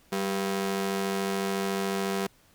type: ring-modulated tone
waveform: sawtooth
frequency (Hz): 293.7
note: D4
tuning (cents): 0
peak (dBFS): -20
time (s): 0.12-2.27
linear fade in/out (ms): 5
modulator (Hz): 99.9
effects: pink hiss -61 dBFS RMS until 2.54 s